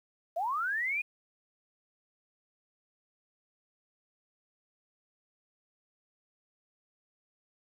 sine linear sweep, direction up, 632 to 2489 Hz, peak -29 dBFS, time 0.36-1.02 s, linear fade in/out 10 ms, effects 10-bit

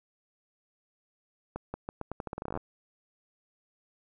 accelerating click train, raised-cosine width 1 ms, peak -21 dBFS, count 18, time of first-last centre 1.56-2.574 s, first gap 180 ms, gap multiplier 0.83, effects none

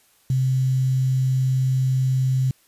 sine tone with quantisation, 130.7 Hz, C3, 1 cent flat, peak -17 dBFS, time 0.3-2.51 s, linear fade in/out 2 ms, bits 7, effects white hiss -59 dBFS RMS until 2.67 s + resampled to 32000 Hz

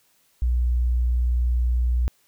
sine tone, 60.7 Hz, B1, 29 cents flat, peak -18 dBFS, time 0.42-2.08 s, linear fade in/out 0 ms, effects white hiss -63 dBFS RMS until 2.27 s

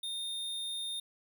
square tone, 3652 Hz, A#7, 36 cents flat, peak -36 dBFS, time 0.03-1 s, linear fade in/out 5 ms, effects none

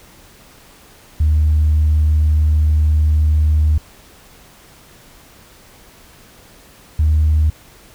sine tone pair in turn, 76.6 / 77.09 Hz, D#2 / D#2, -27 / -15 cents, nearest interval unison, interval 12 cents, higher second, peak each -9 dBFS, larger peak neither, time 1.2-3.78 / 6.99-7.5 s, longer first, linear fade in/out 5 ms, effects tanh soft clip ceiling -7 dBFS + pink hiss -45 dBFS RMS until 7.94 s

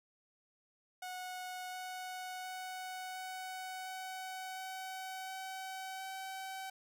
sawtooth tone with pitch steps, 734 / 738.3 / 742.5 / 746.8 / 751.2 / 755.5 / 759.9 / 764.3 Hz, F#5 / F#5 / F#5 / F#5 / F#5 / F#5 / F#5 / G5, -14 / -4 / +6 / +16 / +26 / +36 / +46 / -44 cents, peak -38 dBFS, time 1.02-6.7 s, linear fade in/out 5 ms, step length 710 ms, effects 13-bit

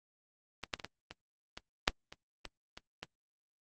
clicks, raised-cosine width 0.2 ms, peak -21 / -15 / -26 / -21 / -26 / -24 / -6 / -27 / -23 / -26 / -22 dBFS, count 11, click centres 0.637 / 0.738 / 0.798 / 0.846 / 1.11 / 1.575 / 1.879 / 2.125 / 2.453 / 2.775 / 3.03 s, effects Opus 24 kbps

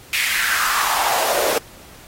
pink noise with high-pass filter sweep, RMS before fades -20 dBFS, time 0.13-1.58 s, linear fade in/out 2 ms, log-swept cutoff 2400 to 450 Hz, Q 4, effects pink hiss -44 dBFS RMS until 2.07 s + AAC 48 kbps

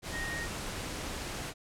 sine tone in noise, 1864.7 Hz, A#6, in tune, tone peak -36 dBFS, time 0.11-0.48 s, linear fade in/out 50 ms, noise pink, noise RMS -38 dBFS, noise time 0.02-1.54 s, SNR -1 dB, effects low-pass 10000 Hz 12 dB/octave

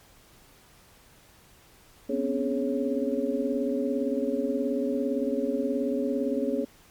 sine tone cluster, 245.1 / 264.2 / 282.4 / 420.6 / 552 Hz, B3 / C4 / C#4 / G#4 / C#5, -13 / +17 / +32 / +22 / -7 cents, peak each -31 dBFS, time 2.09-6.65 s, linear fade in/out 10 ms, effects pink hiss -56 dBFS RMS until 6.9 s + MP3 96 kbps

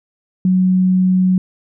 sine tone, 185 Hz, F#3, in tune, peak -10 dBFS, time 0.45-1.38 s, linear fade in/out 2 ms, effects none

